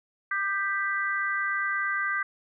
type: chord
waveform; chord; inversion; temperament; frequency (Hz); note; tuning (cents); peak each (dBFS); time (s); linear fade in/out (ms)
sine; G major; second; equal with one note detuned; 1197.3 / 1568 / 1975.5; D6 / G6 / B6; +33 / 0 / 0; -31 / -28 / -31; 0.31-2.23; 5
effects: none